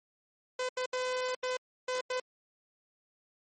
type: tone bursts at uneven times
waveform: sawtooth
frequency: 507 Hz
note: B4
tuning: 45 cents sharp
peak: -27 dBFS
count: 6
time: 0.59-0.69 / 0.77-0.86 / 0.93-1.35 / 1.43-1.57 / 1.88-2.01 / 2.1-2.2 s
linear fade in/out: 5 ms
effects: MP3 32 kbps

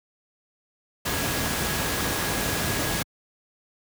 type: tone in noise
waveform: sine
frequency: 1661.2 Hz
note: G#6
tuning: in tune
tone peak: -36 dBFS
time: 1.05-3.03 s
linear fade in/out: 10 ms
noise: pink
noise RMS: -26 dBFS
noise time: 1.05-3.03 s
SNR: -13 dB
effects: high-pass 60 Hz 12 dB/octave

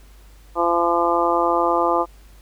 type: harmonic tone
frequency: 171.2 Hz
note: F3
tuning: 34 cents flat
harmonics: 2 / 3 / 4 / 5 / 6 / 7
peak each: -23 / -23 / -23 / -23 / -23 / -23 dBFS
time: 0.55-2.06 s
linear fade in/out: 50 ms
effects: added 50 Hz sine -44 dBFS peak until 2.41 s + pink hiss -54 dBFS RMS until 2.41 s

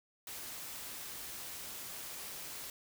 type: noise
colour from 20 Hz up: white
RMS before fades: -45 dBFS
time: 0.27-2.7 s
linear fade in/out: 2 ms
effects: none

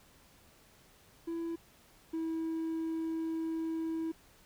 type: tone pair in turn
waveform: triangle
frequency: 333.2 / 324.5 Hz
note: E4 / E4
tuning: +19 / -27 cents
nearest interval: unison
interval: 46 cents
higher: first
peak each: -32 / -30 dBFS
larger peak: second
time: 1.27-1.56 / 2.13-4.12 s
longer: second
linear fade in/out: 10 ms
effects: tanh soft clip ceiling -26 dBFS + pink hiss -62 dBFS RMS until 4.45 s

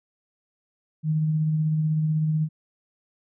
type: tone with tremolo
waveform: sine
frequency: 155.56 Hz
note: D#3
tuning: in tune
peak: -19 dBFS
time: 1.03-2.49 s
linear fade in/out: 50 ms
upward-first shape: sine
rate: 16 Hz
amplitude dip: 25%
effects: none

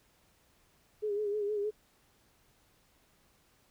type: tone with vibrato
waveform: sine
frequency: 415.3 Hz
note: G#4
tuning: in tune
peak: -30 dBFS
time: 1.02-1.71 s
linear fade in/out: 20 ms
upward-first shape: sine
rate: 6.4 Hz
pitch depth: 53 cents each way
effects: pink hiss -68 dBFS RMS until 3.7 s

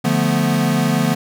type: chord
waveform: square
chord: B half-diminished seventh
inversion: first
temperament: equal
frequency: 146.83 / 174.61 / 220 / 246.9 Hz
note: D3 / F3 / A3 / B3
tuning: 0 / 0 / 0 / 0 cents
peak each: -21 dBFS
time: 0.04-1.15 s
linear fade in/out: 10 ms
effects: none

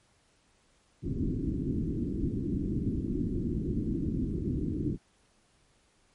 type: low-pass noise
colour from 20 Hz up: white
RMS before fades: -31 dBFS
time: 1.02-4.98 s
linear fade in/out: 50 ms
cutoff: 340 Hz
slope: 48 dB/octave
effects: pink hiss -67 dBFS RMS until 6.14 s + MP3 48 kbps

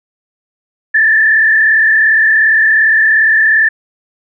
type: tone with frequency modulation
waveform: sine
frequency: 1760 Hz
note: A6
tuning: in tune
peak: -6 dBFS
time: 0.94-3.69 s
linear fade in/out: 10 ms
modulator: 37.3 Hz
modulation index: 1.3
effects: none

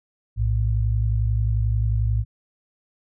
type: tone pair together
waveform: sine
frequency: 58.74 / 110 Hz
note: A#1 / A2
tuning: +14 / 0 cents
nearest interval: major seventh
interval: 1086 cents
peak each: -21 dBFS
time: 0.36-2.25 s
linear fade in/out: 50 ms
effects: none

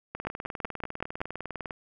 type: two click trains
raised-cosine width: 0.5 ms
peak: -17 / -20 dBFS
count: 6 / 32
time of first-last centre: 0.27-1.215 / 0.15-1.708 s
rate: 5.29 / 19.9 Hz
effects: none

